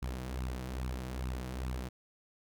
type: tone with flanger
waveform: sawtooth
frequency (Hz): 63.5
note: B1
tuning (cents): +49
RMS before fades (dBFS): -38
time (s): 0.02-1.89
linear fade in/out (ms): 10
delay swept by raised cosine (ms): 0.74 to 6.34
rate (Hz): 2.4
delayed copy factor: +0.6
effects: none